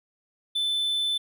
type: tone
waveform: triangle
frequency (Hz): 3520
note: A7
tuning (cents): 0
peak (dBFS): -22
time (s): 0.55-1.18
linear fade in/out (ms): 10
effects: none